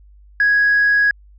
sine tone, 1661.2 Hz, G#6, in tune, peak -10 dBFS, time 0.4-1.11 s, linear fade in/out 2 ms, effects tanh soft clip ceiling -8 dBFS + added 50 Hz sine -43 dBFS peak until 1.38 s

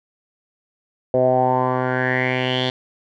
10% pulse tone with low-pass filter sweep, 127.7 Hz, C3, 42 cents flat, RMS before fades -19 dBFS, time 1.14-2.7 s, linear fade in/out 2 ms, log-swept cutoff 560 to 3700 Hz, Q 5.8, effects none

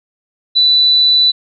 sine tone, 3977 Hz, B7, 11 cents sharp, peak -7 dBFS, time 0.55-1.32 s, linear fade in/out 20 ms, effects none

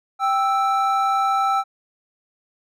triangle tone pair together, 784.8 / 1318.5 Hz, G5 / E6, +2 / 0 cents, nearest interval major sixth, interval 898 cents, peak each -18 / -18 dBFS, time 0.19-1.64 s, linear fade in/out 50 ms, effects none

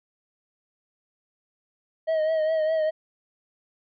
triangle tone with vibrato, 632 Hz, D#5, 27 cents sharp, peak -19 dBFS, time 2.07-2.91 s, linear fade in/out 20 ms, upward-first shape triangle, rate 4.9 Hz, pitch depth 49 cents each way, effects resampled to 11025 Hz

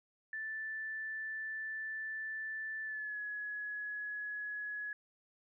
sine tone with pitch glide, 1760 to 1686.4 Hz, A6 to G#6, 0 to +26 cents, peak -38 dBFS, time 0.33-4.93 s, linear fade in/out 2 ms, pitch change -74 cents, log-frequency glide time 2.83-3.19 s, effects none

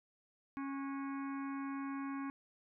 harmonic tone with a mistuned harmonic, 274.9 Hz, C#4, 14 cents flat, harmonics 1 / 3 / 4 / 5 / 6 / 7 / 8 / 9, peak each -39 / -53 / -47 / -57 / -55 / -62 / -57 / -62 dBFS, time 0.57-2.3 s, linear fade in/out 0 ms, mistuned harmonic 5, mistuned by +100 cents, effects none

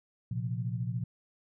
sine chord, Bb suspended second, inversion none, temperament equal with one note detuned, 116.54 / 130.28 / 174.61 Hz, Bb2 / C3 / F3, 0 / -7 / 0 cents, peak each -33 / -36 / -38 dBFS, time 0.31-1.04 s, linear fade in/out 5 ms, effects none

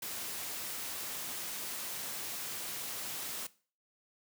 white noise, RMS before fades -40 dBFS, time 0.02-3.47 s, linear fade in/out 5 ms, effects noise-tail reverb RT60 0.4 s tail -19 dB re dry + high-pass 100 Hz 12 dB/octave

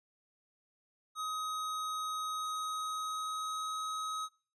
square tone with pitch glide, 1260 to 1269.5 Hz, D#6 to D#6, +21 to +34 cents, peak -36 dBFS, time 1.15-4.29 s, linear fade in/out 50 ms, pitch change +13 cents, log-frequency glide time 2.36-3.8 s, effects noise-tail reverb RT60 0.4 s tail -21 dB re dry + resampled to 24000 Hz

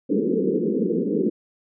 white band-pass noise, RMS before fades -22 dBFS, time 0.09-1.3 s, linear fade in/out 10 ms, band 170 to 480 Hz, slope 96 dB/octave, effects none

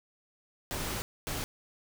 pink noise bursts at uneven times, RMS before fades -35 dBFS, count 2, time 0.71-1.02 / 1.27-1.44 s, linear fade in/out 0 ms, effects none

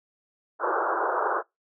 white band-pass noise, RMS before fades -26 dBFS, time 0.59-1.43 s, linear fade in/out 50 ms, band 340 to 1500 Hz, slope 96 dB/octave, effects noise-tail reverb RT60 0.2 s tail -26 dB re dry

